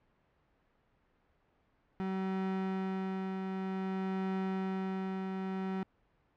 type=tone with tremolo; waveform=35% pulse; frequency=190 Hz; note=F#3; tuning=46 cents sharp; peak=-30 dBFS; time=2-5.83 s; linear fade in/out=0 ms; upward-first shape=triangle; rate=0.53 Hz; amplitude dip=35%; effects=pink hiss -72 dBFS RMS until 6.36 s + low-pass 2000 Hz 12 dB/octave